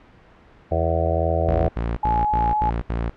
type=harmonic tone; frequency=82.6 Hz; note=E2; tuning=4 cents sharp; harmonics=1 / 2 / 4 / 5 / 6 / 7 / 8 / 9; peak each=-22 / -30 / -30 / -31 / -28 / -26 / -25 / -28 dBFS; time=0.71-1.69 s; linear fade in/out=10 ms
type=tone bursts; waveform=sawtooth; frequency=57.4 Hz; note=A#1; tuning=26 cents flat; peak=-18 dBFS; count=6; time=1.48-3.095 s; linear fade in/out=0 ms; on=200 ms; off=83 ms
type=tone with vibrato; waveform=sine; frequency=846 Hz; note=G#5; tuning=32 cents sharp; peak=-18 dBFS; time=2.03-2.7 s; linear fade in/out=5 ms; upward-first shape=triangle; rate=3.8 Hz; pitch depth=20 cents each way
effects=pink hiss -50 dBFS RMS until 3.16 s + low-pass 2000 Hz 12 dB/octave